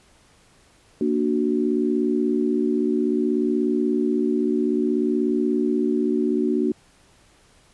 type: chord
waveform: sine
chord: Bb augmented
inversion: none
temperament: equal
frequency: 233.1 / 293.7 / 370 Hz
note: Bb3 / D4 / F#4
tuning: 0 / 0 / 0 cents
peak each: -23 dBFS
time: 1.01-6.72 s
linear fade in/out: 2 ms
effects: pink hiss -56 dBFS RMS until 7.73 s + resampled to 24000 Hz